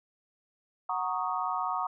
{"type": "chord", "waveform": "sine", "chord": "D# minor seventh", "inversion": "first", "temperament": "equal", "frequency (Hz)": [740, 932.3, 1108.7, 1244.5], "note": ["F#5", "A#5", "C#6", "D#6"], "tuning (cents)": [0, 0, 0, 0], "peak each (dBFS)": -34, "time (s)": [0.89, 1.87], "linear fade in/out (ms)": 5, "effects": []}